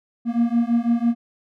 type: beating tone pair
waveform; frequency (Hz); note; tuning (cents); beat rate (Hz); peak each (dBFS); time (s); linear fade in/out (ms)
triangle; 232.1 / 238.1; A#3 / A#3; -7 / +37; 6; -18; 0.25-1.15; 50
effects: none